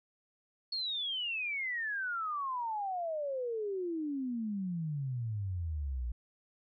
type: exponential sweep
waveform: sine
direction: down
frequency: 4384 to 57.2 Hz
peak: -33 dBFS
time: 0.72-6.12 s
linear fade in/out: 5 ms
effects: none